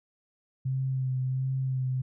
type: tone with vibrato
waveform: sine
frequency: 130.81 Hz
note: C3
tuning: in tune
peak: -26 dBFS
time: 0.65-2.02 s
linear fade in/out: 10 ms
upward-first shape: sine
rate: 1.4 Hz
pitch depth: 23 cents each way
effects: none